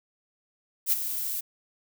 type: noise with ADSR envelope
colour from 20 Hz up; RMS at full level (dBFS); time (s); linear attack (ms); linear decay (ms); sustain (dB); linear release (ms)
violet; -21; 0.86-1.41; 63; 20; -10; 12
effects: none